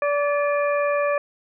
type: harmonic tone with a mistuned harmonic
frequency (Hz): 578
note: D5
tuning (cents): -28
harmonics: 1 / 2 / 3 / 4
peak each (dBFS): -20 / -26 / -30 / -32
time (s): 0.02-1.18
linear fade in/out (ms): 2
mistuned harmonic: 4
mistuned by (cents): +67
effects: none